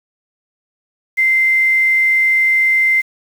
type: tone with quantisation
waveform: sine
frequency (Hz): 2082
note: C7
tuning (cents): -9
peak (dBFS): -10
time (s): 1.17-3.02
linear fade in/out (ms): 20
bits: 6
effects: none